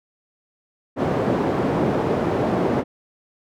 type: band-pass noise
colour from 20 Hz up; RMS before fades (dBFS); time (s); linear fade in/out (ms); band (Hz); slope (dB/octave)
white; -21; 0.96-2.84; 50; 130 to 490; 12
effects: none